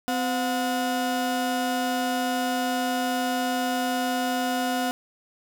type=tone pair together; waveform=35% pulse; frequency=255.8 / 725 Hz; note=C4 / F#5; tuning=-39 / -35 cents; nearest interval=octave + tritone; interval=1804 cents; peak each=-25 dBFS; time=0.08-4.91 s; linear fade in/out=0 ms; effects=none